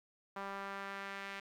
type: tone with band-pass filter sweep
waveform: sawtooth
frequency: 197.1 Hz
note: G3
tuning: 10 cents sharp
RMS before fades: -44 dBFS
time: 0.36-1.4 s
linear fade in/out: 5 ms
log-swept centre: 1100 to 2100 Hz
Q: 1.5
effects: 11-bit